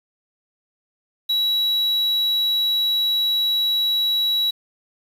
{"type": "tone", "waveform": "triangle", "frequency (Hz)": 3900, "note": "B7", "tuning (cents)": -23, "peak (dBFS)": -16, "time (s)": [1.29, 4.51], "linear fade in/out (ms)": 10, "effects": ["7-bit"]}